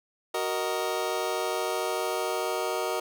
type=chord; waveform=25% pulse; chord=D# minor; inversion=first; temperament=just; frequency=373.4 / 466.7 / 622.3 Hz; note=F#4 / A#4 / D#5; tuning=+16 / +2 / 0 cents; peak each=-28 dBFS; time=0.34-3 s; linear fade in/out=5 ms; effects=none